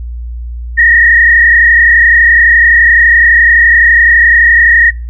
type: tone with frequency modulation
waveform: sine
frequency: 1864.7 Hz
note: A#6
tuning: in tune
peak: -3 dBFS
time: 0.77-4.91 s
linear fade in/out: 20 ms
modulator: 31.8 Hz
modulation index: 1.8
effects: noise-tail reverb RT60 0.3 s tail -22 dB re dry + added 59 Hz sine -18 dBFS peak until 5.09 s